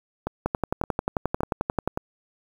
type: two click trains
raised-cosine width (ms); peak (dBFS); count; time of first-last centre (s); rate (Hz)
1; -9 / -12; 17 / 4; 0.46-1.876 / 0.27-1.975; 11.3 / 1.76
effects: 7-bit